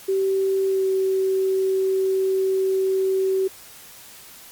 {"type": "tone with pitch glide", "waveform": "sine", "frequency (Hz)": [385.7, 381.5], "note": ["G4", "G4"], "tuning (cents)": [-28, -47], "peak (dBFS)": -18, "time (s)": [0.08, 3.48], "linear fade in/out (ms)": 10, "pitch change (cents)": -19, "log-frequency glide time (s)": [0.67, 0.87], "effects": ["white hiss -44 dBFS RMS until 4.51 s", "Opus 48 kbps"]}